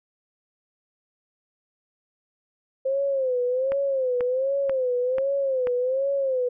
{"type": "tone with vibrato", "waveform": "sine", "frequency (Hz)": 523.3, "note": "C5", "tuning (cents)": 0, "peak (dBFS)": -21, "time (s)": [2.85, 6.49], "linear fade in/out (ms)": 10, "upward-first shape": "sine", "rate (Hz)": 1.3, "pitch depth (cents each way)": 110}
{"type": "click train", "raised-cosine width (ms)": 0.5, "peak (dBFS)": -18, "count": 5, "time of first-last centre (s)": [3.72, 5.671], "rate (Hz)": 2.05}
{"effects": []}